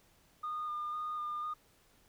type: tone with vibrato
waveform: sine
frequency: 1217 Hz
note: D#6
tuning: 39 cents flat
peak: -34 dBFS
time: 0.43-1.54 s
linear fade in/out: 10 ms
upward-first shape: square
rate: 2 Hz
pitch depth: 14 cents each way
effects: tanh soft clip ceiling -32 dBFS + pink hiss -67 dBFS RMS until 2.08 s